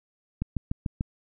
click train, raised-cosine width 5 ms, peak -15 dBFS, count 5, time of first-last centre 0.42-1.009 s, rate 6.79 Hz, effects none

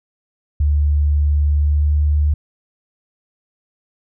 sine tone with pitch glide, 73.42 to 74.27 Hz, D2 to D2, 0 to +20 cents, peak -12 dBFS, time 0.6-2.34 s, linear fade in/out 5 ms, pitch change +20 cents, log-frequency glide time 1.58-1.92 s, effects none

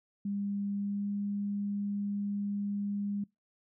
sine tone with pitch glide, 201.2 to 202.7 Hz, G3 to G#3, +45 to -42 cents, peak -31 dBFS, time 0.25-3.24 s, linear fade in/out 5 ms, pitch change +13 cents, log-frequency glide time 0.77-1.09 s, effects noise-tail reverb RT60 0.2 s tail -24 dB re dry

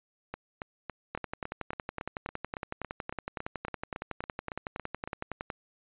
two click trains, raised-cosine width 0.5 ms, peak -21 / -19 dBFS, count 18 / 48, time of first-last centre 0.34-5.075 / 1.15-5.502 s, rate 3.59 / 10.8 Hz, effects resampled to 8000 Hz

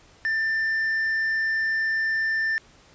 triangle tone, 1784 Hz, A6, 23 cents sharp, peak -20 dBFS, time 0.25-2.58 s, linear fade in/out 0 ms, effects pink hiss -54 dBFS RMS until 2.94 s + resampled to 16000 Hz

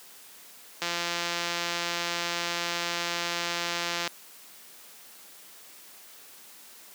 click train, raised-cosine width 0.2 ms, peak -12 dBFS, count 561, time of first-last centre 0.82-4.076 s, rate 172 Hz, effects white hiss -50 dBFS RMS until 6.94 s + high-pass 200 Hz 12 dB/octave

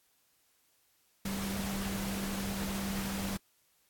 sine tone in noise, 196 Hz, G3, in tune, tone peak -35 dBFS, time 1.25-3.37 s, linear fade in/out 5 ms, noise pink, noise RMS -39 dBFS, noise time 1.25-3.37 s, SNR +1 dB, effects white hiss -71 dBFS RMS until 3.89 s + AAC 64 kbps

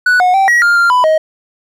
triangle tone with pitch steps, 1480 / 728 / 776 / 1910 / 1404 / 1391 / 996 / 629 Hz, F#6 / F#5 / G5 / A#6 / F6 / F6 / B5 / D#5, 0 / -28 / -18 / +42 / +9 / -7 / +14 / +19 cents, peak -5 dBFS, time 0.06-1.18 s, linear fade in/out 5 ms, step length 140 ms, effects none

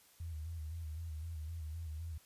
sine tone with vibrato, 80.1 Hz, E2, 49 cents flat, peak -40 dBFS, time 0.2-2.18 s, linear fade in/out 5 ms, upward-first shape square, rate 3.9 Hz, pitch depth 65 cents each way, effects white hiss -65 dBFS RMS until 2.25 s + resampled to 32000 Hz

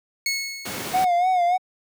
20% pulse tone with exponential decay, 2193 Hz, C#7, 19 cents flat, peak -15 dBFS, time 0.26-1.23 s, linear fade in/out 2 ms, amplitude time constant 210 ms
pink noise, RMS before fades -30 dBFS, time 0.65-1.05 s, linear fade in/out 10 ms
triangle tone with vibrato, 721 Hz, F#5, 45 cents flat, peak -15 dBFS, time 0.93-1.58 s, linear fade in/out 20 ms, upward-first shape sine, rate 3.4 Hz, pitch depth 70 cents each way
effects high-pass 150 Hz 12 dB/octave

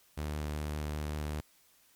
sawtooth tone with vibrato, 75.2 Hz, D2, 42 cents sharp, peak -30 dBFS, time 0.17-1.41 s, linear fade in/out 10 ms, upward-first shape sine, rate 5.3 Hz, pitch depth 10 cents each way, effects white hiss -65 dBFS RMS until 1.95 s + MP3 96 kbps

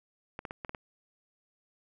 clicks, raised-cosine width 0.5 ms, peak -23 dBFS, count 6, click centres 0.391 / 0.452 / 0.509 / 0.648 / 0.694 / 0.748 s, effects none

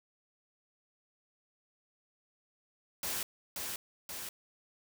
white noise with echo, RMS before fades -36 dBFS, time 3.03-3.23 s, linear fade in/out 2 ms, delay 530 ms, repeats 2, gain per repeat -3 dB, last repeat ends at 4.29 s, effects none

